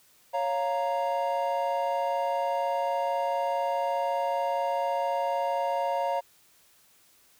triangle chord, Bb minor, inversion first, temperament equal, 554.4 / 698.5 / 932.3 Hz, Db5 / F5 / Bb5, 0 / 0 / 0 cents, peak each -28 dBFS, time 0.33-6.21 s, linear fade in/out 20 ms, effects white hiss -61 dBFS RMS until 7.39 s

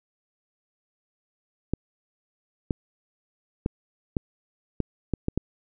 clicks, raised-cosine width 3 ms, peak -11 dBFS, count 8, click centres 1.736 / 2.708 / 3.661 / 4.168 / 4.803 / 5.137 / 5.284 / 5.376 s, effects none

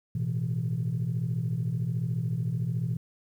sine chord, A suspended second, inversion none, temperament just, 110 / 123.75 / 165 Hz, A2 / B2 / E3, 0 / +4 / +2 cents, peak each -33 / -28 / -30 dBFS, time 0.15-2.97 s, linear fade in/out 5 ms, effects tanh soft clip ceiling -21 dBFS + 10-bit

